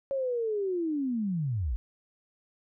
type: linear sweep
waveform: sine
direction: down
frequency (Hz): 554.4 to 47.98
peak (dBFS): -27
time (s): 0.11-1.76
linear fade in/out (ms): 0
effects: none